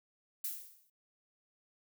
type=noise with exponential decay; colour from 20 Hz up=violet; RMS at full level=-35 dBFS; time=0.44-0.9 s; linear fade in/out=5 ms; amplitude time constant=100 ms; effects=noise-tail reverb RT60 0.1 s tail -26 dB re dry